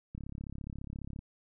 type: click train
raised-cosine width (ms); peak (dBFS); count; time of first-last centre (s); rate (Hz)
5; -29; 37; 0.15-1.19; 34.6
effects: none